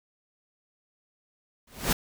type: noise with exponential growth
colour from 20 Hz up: pink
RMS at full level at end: -20 dBFS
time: 1.67-1.93 s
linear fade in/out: 5 ms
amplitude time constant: 55 ms
effects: none